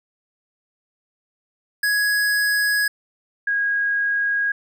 square / sine tone pair in turn, 1669 / 1641.3 Hz, G#6 / G#6, +8 / -21 cents, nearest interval unison, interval 29 cents, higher first, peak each -18 dBFS, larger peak neither, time 1.83-2.88 / 3.47-4.52 s, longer neither, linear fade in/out 5 ms, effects none

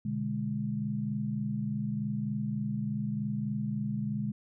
sine chord, G# diminished, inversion first, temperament equal, 123.47 / 146.83 / 207.7 Hz, B2 / D3 / G#3, 0 / 0 / 0 cents, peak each -36 / -36 / -32 dBFS, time 0.05-4.32 s, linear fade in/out 5 ms, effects none

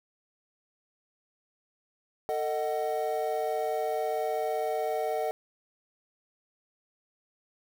triangle chord, D# diminished, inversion second, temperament just, 448 / 622.3 / 746.7 Hz, A4 / D#5 / F#5, +31 / 0 / +16 cents, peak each -30 dBFS, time 2.29-5.31 s, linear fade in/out 0 ms, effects 8-bit

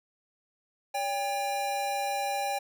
square tone pair together, 568 / 800.3 Hz, C#5 / G5, +42 / +36 cents, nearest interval tritone, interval 594 cents, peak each -36 / -30 dBFS, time 0.94-2.59 s, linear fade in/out 10 ms, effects none

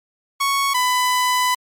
sawtooth tone pair in turn, 1108.7 / 999.6 Hz, C#6 / B5, 0 / +21 cents, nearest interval major second, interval 179 cents, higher first, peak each -13 / -12 dBFS, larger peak second, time 0.4-0.74 / 0.74-1.55 s, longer second, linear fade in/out 10 ms, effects MP3 64 kbps

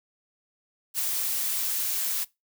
blue noise with ADSR envelope, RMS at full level -26 dBFS, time 0.94-2.25 s, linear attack 50 ms, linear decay 10 ms, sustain -2 dB, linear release 22 ms, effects noise-tail reverb RT60 0.2 s tail -21 dB re dry

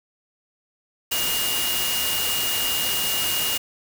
sine tone in noise, 2851 Hz, F7, 35 cents sharp, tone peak -26 dBFS, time 1.11-3.58 s, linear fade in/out 10 ms, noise white, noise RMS -25 dBFS, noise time 1.11-3.58 s, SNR -4 dB, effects none

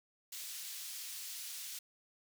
pink high-pass noise, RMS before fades -45 dBFS, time 0.32-1.79 s, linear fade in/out 5 ms, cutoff 3900 Hz, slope 12 dB/octave, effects none

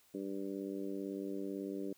harmonic tone, 98 Hz, G2, in tune, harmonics 2 / 3 / 4 / 5 / 6, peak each -45 / -41 / -43 / -48 / -53 dBFS, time 0.14-1.93 s, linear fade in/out 5 ms, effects white hiss -68 dBFS RMS until 1.97 s

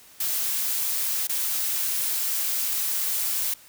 blue noise with dropouts, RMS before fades -26 dBFS, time 0.2-3.54 s, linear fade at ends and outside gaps 5 ms, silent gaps 1.272-1.293 s, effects white hiss -51 dBFS RMS until 3.68 s

